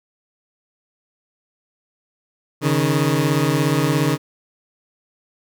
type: beating tone pair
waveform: 20% pulse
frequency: 138.59 / 155.59 Hz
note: C#3 / D#3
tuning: 0 / 0 cents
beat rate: 17 Hz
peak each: -14 dBFS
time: 2.61-4.18 s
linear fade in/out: 50 ms
effects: none